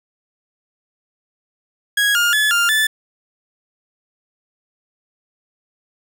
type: tone with pitch steps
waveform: 30% pulse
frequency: 1655 / 1415 / 1718 / 1399 / 1748 Hz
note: G#6 / F6 / A6 / F6 / A6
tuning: -6 / +22 / -42 / +3 / -12 cents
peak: -11 dBFS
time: 1.97-2.87 s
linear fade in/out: 5 ms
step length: 180 ms
effects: none